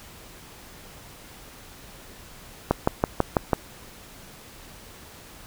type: click train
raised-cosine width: 1 ms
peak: -4 dBFS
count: 6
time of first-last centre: 2.71-3.532 s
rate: 6.08 Hz
effects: pink hiss -46 dBFS RMS until 5.46 s